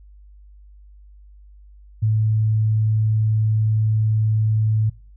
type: tone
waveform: sine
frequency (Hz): 108.9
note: A2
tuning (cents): -17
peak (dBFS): -15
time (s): 2.02-4.9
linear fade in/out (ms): 10
effects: noise-tail reverb RT60 0.4 s tail -24 dB re dry + added 50 Hz sine -43 dBFS peak until 5.16 s